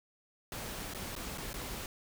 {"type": "noise with dropouts", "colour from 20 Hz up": "pink", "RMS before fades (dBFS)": -41, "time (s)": [0.52, 1.86], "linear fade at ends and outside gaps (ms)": 1, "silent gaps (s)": [[0.937, 0.947], [1.153, 1.163], [1.376, 1.381], [1.531, 1.541]], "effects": []}